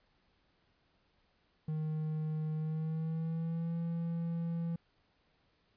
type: tone with pitch glide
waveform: triangle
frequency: 155.56 to 167.69 Hz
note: D#3 to E3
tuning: 0 to +30 cents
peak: -31 dBFS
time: 1.68-4.76 s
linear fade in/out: 5 ms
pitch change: +130 cents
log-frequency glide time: 2.55-3.76 s
effects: pink hiss -73 dBFS RMS until 5.76 s + resampled to 11025 Hz